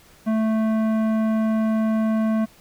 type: tone with tanh clipping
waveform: sine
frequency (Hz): 220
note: A3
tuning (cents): 0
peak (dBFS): -20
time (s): 0.26-2.46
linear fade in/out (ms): 20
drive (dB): 14
effects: pink hiss -52 dBFS RMS until 2.6 s